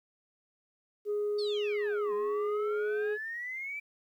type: tone with pitch glide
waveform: sine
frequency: 415.3 to 421.8 Hz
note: G#4 to G#4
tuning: 0 to +27 cents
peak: -27 dBFS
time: 1.05-3.18 s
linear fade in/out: 50 ms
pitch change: +27 cents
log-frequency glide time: 2.17-2.97 s
type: exponential two-way sweep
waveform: sine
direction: down then up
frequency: 4598 to 1020 to 2346 Hz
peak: -35 dBFS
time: 1.38-3.8 s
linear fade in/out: 10 ms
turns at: 2.13 s
effects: tanh soft clip ceiling -26 dBFS + 11-bit